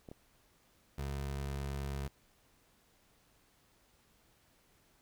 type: clicks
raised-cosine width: 2 ms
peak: -34 dBFS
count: 2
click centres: 0.088 / 0.115 s
type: tone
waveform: 25% pulse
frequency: 69.3 Hz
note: C#2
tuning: in tune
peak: -33 dBFS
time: 0.98-2.08 s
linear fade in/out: 5 ms
effects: pink hiss -69 dBFS RMS until 5.01 s